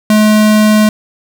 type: tone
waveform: square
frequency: 213.6 Hz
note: G#3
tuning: 49 cents sharp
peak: -6 dBFS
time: 0.1-0.89 s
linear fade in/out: 2 ms
effects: none